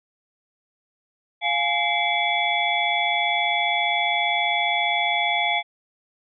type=tone cluster; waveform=sine; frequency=699 / 834 / 2091 / 2291 / 3412 Hz; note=F5 / G#5 / C7 / D7 / G#7; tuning=+1 / +7 / -2 / -44 / +46 cents; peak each=-26 dBFS; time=1.41-5.63 s; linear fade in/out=50 ms; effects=none